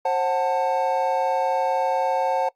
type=chord; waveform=triangle; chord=F# diminished; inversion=second; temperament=just; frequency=532.8 / 740 / 888 Hz; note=C5 / F#5 / A5; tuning=+31 / 0 / +16 cents; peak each=-22 dBFS; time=0.05-2.49 s; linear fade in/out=5 ms; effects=noise-tail reverb RT60 0.1 s tail -21 dB re dry + Opus 48 kbps